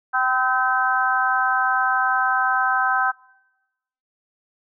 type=harmonic tone with a mistuned harmonic; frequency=257.5 Hz; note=C4; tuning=28 cents flat; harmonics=3 / 4 / 5 / 6; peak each=-23 / -25 / -23 / -21 dBFS; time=0.13-3.12 s; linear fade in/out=20 ms; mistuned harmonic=4; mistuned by=-19 cents; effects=noise-tail reverb RT60 1.0 s tail -24 dB re dry